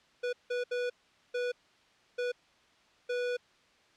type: tone bursts at uneven times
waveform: square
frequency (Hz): 490.4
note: B4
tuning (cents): -12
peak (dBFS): -31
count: 6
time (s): 0.23-0.33 / 0.5-0.64 / 0.71-0.9 / 1.34-1.52 / 2.18-2.32 / 3.09-3.37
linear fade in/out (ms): 10
effects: white hiss -64 dBFS RMS until 3.96 s + low-pass 4000 Hz 12 dB/octave